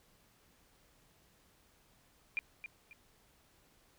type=tone with echo; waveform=sine; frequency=2400 Hz; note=D7; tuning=37 cents sharp; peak=-31 dBFS; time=2.37-2.39 s; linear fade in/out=0 ms; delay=270 ms; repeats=2; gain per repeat=-10 dB; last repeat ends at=2.93 s; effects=pink hiss -68 dBFS RMS until 3.98 s

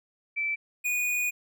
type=tone pair in turn; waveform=sine / square; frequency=2324 / 2462 Hz; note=D7 / D#7; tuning=-19 / -19 cents; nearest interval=minor second; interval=100 cents; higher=second; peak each=-26 dBFS; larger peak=neither; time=0.36-0.56 / 0.84-1.31 s; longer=second; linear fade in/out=20 ms; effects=none

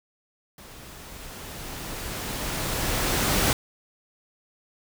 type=noise with level ramp; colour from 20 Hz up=pink; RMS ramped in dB=-46 to -21 dBFS; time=0.58-3.53 s; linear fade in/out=2 ms; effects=none

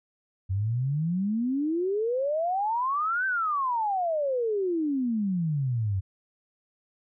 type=exponential two-way sweep; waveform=sine; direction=up then down; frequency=91.6 to 1568 to 91.6 Hz; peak=-24 dBFS; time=0.49-6.01 s; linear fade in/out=20 ms; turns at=3.26 s; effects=none

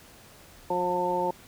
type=harmonic tone; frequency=178.7 Hz; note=F3; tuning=40 cents sharp; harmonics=1 / 2 / 3 / 4 / 5; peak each=-37 / -31 / -30 / -37 / -27 dBFS; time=0.7-1.31 s; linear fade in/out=5 ms; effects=pink hiss -52 dBFS RMS until 1.47 s

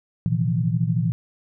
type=tone cluster; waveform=sine; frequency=116.6 / 130.7 / 161.8 / 174.1 Hz; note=A#2 / C3 / E3 / F3; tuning=+1 / -1 / -32 / -5 cents; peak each=-23 / -28 / -23 / -26 dBFS; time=0.26-1.12 s; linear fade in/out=0 ms; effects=none

